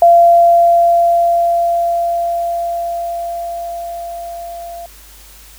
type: tone with level ramp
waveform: sine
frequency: 686 Hz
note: F5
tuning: 31 cents flat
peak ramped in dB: -3 to -26 dBFS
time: 0.02-4.86 s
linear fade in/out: 2 ms
effects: added 50 Hz sine -41 dBFS peak until 5.58 s + white hiss -41 dBFS RMS until 5.58 s